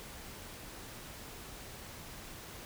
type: silence
effects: pink hiss -48 dBFS RMS until 2.65 s